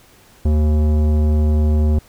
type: tone with tanh clipping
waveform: sine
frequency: 76 Hz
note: D#2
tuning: 40 cents flat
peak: -14 dBFS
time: 0.45-1.99 s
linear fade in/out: 5 ms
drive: 15 dB
effects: pink hiss -49 dBFS RMS until 2.08 s